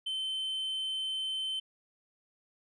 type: tone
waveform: sine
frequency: 3080 Hz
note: G7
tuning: 31 cents flat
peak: -29 dBFS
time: 0.06-1.6 s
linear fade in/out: 10 ms
effects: tanh soft clip ceiling -31 dBFS